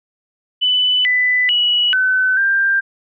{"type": "tone with pitch steps", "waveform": "sine", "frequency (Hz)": [2994, 1995, 2930, 1516, 1587], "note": ["F#7", "B6", "F#7", "F#6", "G6"], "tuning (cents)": [20, 17, -18, 42, 21], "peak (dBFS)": -12, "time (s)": [0.61, 2.81], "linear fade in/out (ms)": 20, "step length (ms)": 440, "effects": []}